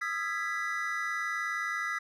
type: chord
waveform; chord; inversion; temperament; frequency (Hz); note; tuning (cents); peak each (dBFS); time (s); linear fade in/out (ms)
triangle; E major seventh; third; equal with one note detuned; 1244.5 / 1343.9 / 1661.2 / 1975.5; D#6 / E6 / G#6 / B6; 0 / +33 / 0 / 0; -36 / -36 / -36 / -32; 0.01-1.99; 10
effects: none